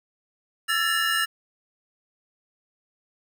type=tone cluster; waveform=square; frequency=1338 / 1712 / 1793 / 2852 Hz; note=E6 / A6 / A6 / F7; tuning=+25 / -48 / +32 / +36 cents; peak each=-28 dBFS; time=0.68-1.26 s; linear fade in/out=20 ms; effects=none